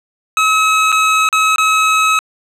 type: tone with dropouts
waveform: 25% pulse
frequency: 1283 Hz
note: E6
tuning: 47 cents flat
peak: -6 dBFS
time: 0.37-2.19 s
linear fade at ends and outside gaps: 1 ms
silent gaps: 0.919-0.925 / 1.289-1.327 / 1.56-1.582 s
effects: low-pass 9000 Hz 12 dB/octave